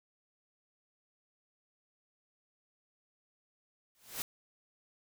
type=noise with exponential growth; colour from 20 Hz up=white; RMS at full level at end=-34 dBFS; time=3.95-4.22 s; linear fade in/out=0 ms; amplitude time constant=57 ms; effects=none